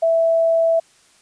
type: tone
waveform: sine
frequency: 659.3 Hz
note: E5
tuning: in tune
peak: -13 dBFS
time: 0.02-0.8 s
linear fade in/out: 10 ms
effects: white hiss -54 dBFS RMS until 1.21 s + resampled to 22050 Hz